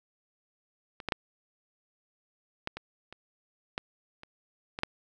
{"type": "clicks", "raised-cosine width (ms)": 0.3, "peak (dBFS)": [-25, -15, -10, -16, -22, -28, -15, -30, -20, -10], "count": 10, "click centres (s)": [1.002, 1.087, 1.122, 2.674, 2.77, 3.126, 3.779, 4.234, 4.789, 4.834], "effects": []}